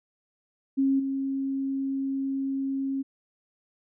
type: tone with level steps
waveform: sine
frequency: 270.9 Hz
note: C#4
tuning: 40 cents flat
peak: -20 / -26 dBFS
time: 0.77-3.03 s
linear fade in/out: 20 ms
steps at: 0.99 s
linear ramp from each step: 10 ms
effects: none